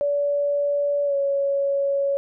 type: tone with pitch glide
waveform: sine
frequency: 574 to 557.7 Hz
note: D5 to C#5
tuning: -40 to +10 cents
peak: -19 dBFS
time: 0.01-2.17 s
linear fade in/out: 0 ms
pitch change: -50 cents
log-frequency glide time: 1.05-1.15 s
effects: none